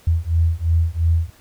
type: beating tone pair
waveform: sine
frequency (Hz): 81.4 / 84.3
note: E2 / E2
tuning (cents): -21 / +39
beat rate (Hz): 2.9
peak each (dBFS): -18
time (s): 0.07-1.3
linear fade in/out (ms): 5
effects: pink hiss -51 dBFS RMS until 1.4 s